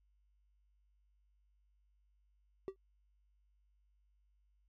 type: tone with exponential decay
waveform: triangle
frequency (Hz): 386.3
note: G4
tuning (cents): -25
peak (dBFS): -32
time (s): 2.68-2.76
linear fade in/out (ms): 0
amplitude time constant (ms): 16
effects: added 50 Hz sine -70 dBFS peak until 4.68 s + MP3 96 kbps